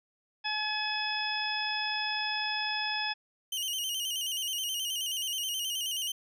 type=harmonic tone; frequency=852 Hz; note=G#5; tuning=44 cents sharp; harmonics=1 / 2 / 3 / 4 / 6; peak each=-36 / -36 / -36 / -36 / -36 dBFS; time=0.44-3.14 s; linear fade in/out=20 ms
type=tone with vibrato; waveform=sawtooth; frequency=2984 Hz; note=F#7; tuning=14 cents sharp; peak=-28 dBFS; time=3.52-6.12 s; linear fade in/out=5 ms; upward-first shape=square; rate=9.4 Hz; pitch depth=64 cents each way
effects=none